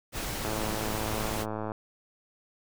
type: noise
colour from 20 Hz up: pink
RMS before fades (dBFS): -34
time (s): 0.12-1.46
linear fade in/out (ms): 50
type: click train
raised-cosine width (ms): 1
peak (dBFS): -20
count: 138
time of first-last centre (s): 0.45-1.719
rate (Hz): 108
effects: none